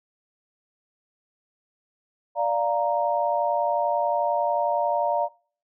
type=chord; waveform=sine; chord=Bb major; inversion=first; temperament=equal; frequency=587.3 / 698.5 / 932.3 Hz; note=D5 / F5 / Bb5; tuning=0 / 0 / 0 cents; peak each=-25 dBFS; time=2.35-5.29 s; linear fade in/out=50 ms; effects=noise-tail reverb RT60 0.5 s tail -25 dB re dry